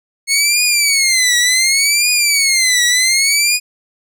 15% pulse tone with vibrato, 2177 Hz, C#7, 32 cents flat, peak -4 dBFS, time 0.27-3.6 s, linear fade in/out 50 ms, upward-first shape triangle, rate 0.68 Hz, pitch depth 220 cents each way, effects none

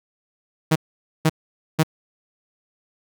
sawtooth tone bursts, 158.2 Hz, D#3, 29 cents sharp, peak -10 dBFS, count 3, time 0.71-1.834 s, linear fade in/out 10 ms, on 48 ms, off 490 ms, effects none

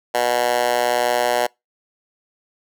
10% pulse tone with high-pass filter, 121.7 Hz, B2, 25 cents flat, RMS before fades -19 dBFS, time 0.14-1.47 s, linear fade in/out 10 ms, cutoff 650 Hz, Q 1.8, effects noise-tail reverb RT60 0.2 s tail -26 dB re dry

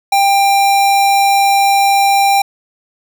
square tone, 793 Hz, G5, 20 cents sharp, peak -9 dBFS, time 0.12-2.42 s, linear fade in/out 5 ms, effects none

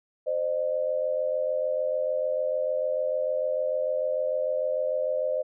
sine tone pair together, 521 / 607.7 Hz, C5 / D#5, -7 / -41 cents, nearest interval minor third, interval 266 cents, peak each -27 dBFS, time 0.26-5.43 s, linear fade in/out 20 ms, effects none

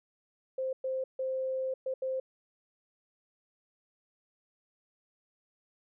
sine tone bursts at uneven times, 523.3 Hz, C5, in tune, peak -30 dBFS, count 5, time 0.58-0.73 / 0.84-1.04 / 1.19-1.74 / 1.86-1.94 / 2.02-2.2 s, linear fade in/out 5 ms, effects none

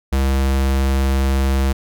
square tone, 67.2 Hz, C2, 47 cents sharp, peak -15 dBFS, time 0.12-1.73 s, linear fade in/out 10 ms, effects none

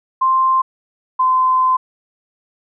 sine tone pair in turn, 1050 / 1030.2 Hz, C6 / C6, +6 / -27 cents, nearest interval unison, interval 33 cents, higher first, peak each -11 dBFS, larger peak neither, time 0.21-0.62 / 1.19-1.77 s, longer second, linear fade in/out 10 ms, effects none

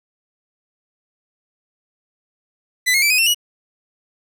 sawtooth tone with pitch steps, 2000 / 2156 / 2324 / 2505 / 2701 / 2911 Hz, B6 / C#7 / D7 / D#7 / E7 / F#7, +21 / -49 / -19 / +11 / +42 / -29 cents, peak -10 dBFS, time 2.86-3.346 s, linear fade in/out 20 ms, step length 81 ms, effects none

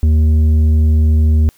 sine tone with tanh clipping, 77.78 Hz, D#2, in tune, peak -9 dBFS, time 0.03-1.49 s, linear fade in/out 0 ms, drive 7 dB, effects white hiss -52 dBFS RMS until 1.57 s

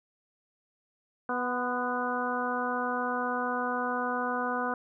harmonic tone with a mistuned harmonic, 246.9 Hz, B3, in tune, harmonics 1 / 2 / 3 / 4 / 5 / 6, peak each -35 / -35 / -35 / -35 / -35 / -35 dBFS, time 1.29-4.74 s, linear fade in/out 2 ms, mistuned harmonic 4, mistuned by +32 cents, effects none

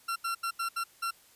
40% pulse tone bursts at uneven times, 1362 Hz, F6, 44 cents flat, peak -29 dBFS, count 6, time 0.08-0.16 / 0.24-0.35 / 0.43-0.51 / 0.59-0.69 / 0.76-0.84 / 1.02-1.11 s, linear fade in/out 10 ms, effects white hiss -60 dBFS RMS until 1.35 s + resampled to 32000 Hz

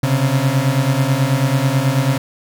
35% pulse beating tone pair, 130 / 139.2 Hz, C3 / C#3, -11 / +8 cents, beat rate 9.2 Hz, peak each -15 dBFS, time 0.03-2.18 s, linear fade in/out 5 ms, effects none

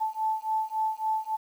sine beating tone pair, 873 / 876.6 Hz, A5 / A5, -14 / -7 cents, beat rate 3.6 Hz, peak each -29 dBFS, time 0-1.37 s, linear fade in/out 20 ms, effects 9-bit

